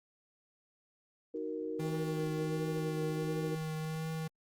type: chord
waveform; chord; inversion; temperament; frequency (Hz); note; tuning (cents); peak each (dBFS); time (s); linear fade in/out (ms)
sine; D# minor; none; equal; 311.1 / 370 / 466.2; D#4 / F#4 / A#4; 0 / 0 / 0; -40 / -42 / -38; 1.34-3.55; 5
type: tone with vibrato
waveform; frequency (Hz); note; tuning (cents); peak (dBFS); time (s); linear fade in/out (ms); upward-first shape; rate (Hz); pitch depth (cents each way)
square; 158.4; D#3; +31; -36; 1.79-4.28; 10; triangle; 1.4; 21
effects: Opus 24 kbps

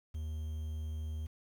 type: tone with quantisation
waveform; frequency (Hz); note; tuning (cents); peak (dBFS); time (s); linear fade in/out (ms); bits
triangle; 77.78; D#2; 0; -34; 0.14-1.27; 10; 10
effects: none

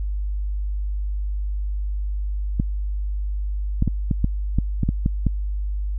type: clicks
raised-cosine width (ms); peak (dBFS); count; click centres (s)
5; -7; 10; 2.599 / 3.824 / 3.877 / 4.112 / 4.244 / 4.586 / 4.833 / 4.89 / 5.061 / 5.267
effects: added 50 Hz sine -22 dBFS peak until 5.98 s

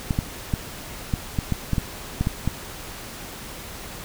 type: clicks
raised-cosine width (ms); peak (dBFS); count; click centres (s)
5; -9; 11; 0.108 / 0.189 / 0.538 / 1.138 / 1.388 / 1.523 / 1.733 / 1.782 / 2.21 / 2.271 / 2.476
effects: pink hiss -37 dBFS RMS until 4.04 s

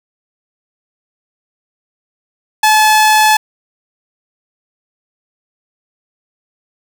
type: tone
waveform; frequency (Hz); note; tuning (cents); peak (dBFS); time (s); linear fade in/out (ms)
sawtooth; 861; A5; -38; -3; 2.63-3.37; 5
effects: none

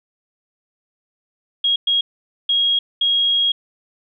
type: tone bursts at uneven times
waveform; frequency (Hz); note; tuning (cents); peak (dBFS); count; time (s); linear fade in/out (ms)
sine; 3283; G#7; -21; -14; 4; 1.64-1.76 / 1.87-2.01 / 2.49-2.79 / 3.01-3.52; 5
effects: none

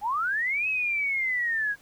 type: linear two-way sweep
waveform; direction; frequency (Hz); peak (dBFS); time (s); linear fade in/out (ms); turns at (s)
sine; up then down; 779 to 2586 to 1622; -24; 0.01-1.76; 50; 0.68
effects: pink hiss -57 dBFS RMS until 1.81 s

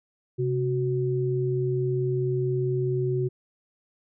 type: tone pair together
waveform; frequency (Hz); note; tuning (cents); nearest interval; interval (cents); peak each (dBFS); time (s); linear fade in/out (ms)
sine; 131.5 / 370; C3 / F#4; +9 / 0; octave + tritone; 1791; -25 / -26; 0.38-3.29; 20
effects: none

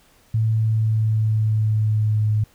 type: tone with pitch glide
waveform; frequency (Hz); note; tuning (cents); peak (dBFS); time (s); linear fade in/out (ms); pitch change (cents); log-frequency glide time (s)
sine; 110.9 to 107; A2 to A2; +14 to -48; -16; 0.34-2.44; 5; -62; 0.46-2.25
effects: pink hiss -56 dBFS RMS until 2.54 s

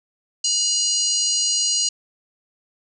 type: harmonic tone with a mistuned harmonic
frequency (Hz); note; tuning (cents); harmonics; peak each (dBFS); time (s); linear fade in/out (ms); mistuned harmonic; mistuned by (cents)
959; A#5; +49; 3 / 4 / 5 / 6 / 7 / 8 / 9; -29 / -25 / -23 / -29 / -22 / -34 / -33; 0.44-1.89; 5; 4; +140
effects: none

